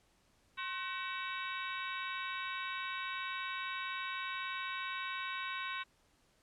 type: harmonic tone with a mistuned harmonic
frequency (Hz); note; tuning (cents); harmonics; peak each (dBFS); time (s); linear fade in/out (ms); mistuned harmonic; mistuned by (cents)
378.3; F#4; +38; 3 / 4 / 5 / 6 / 7 / 8 / 9 / 10; -42 / -43 / -49 / -46 / -46 / -51 / -56 / -47; 0.57-5.84; 20; 3; -98
effects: pink hiss -71 dBFS RMS until 6.42 s + low-pass 10000 Hz 12 dB/octave